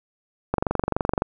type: click train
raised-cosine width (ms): 1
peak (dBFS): -7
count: 17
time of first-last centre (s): 0.54-1.221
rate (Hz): 23.5
effects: none